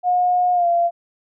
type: tone with pitch glide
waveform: sine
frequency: 720 to 688.3 Hz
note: F#5 to F5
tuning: -47 to -25 cents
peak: -14 dBFS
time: 0.03-0.91 s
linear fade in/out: 50 ms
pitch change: -78 cents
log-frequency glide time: 0.53-0.67 s
effects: none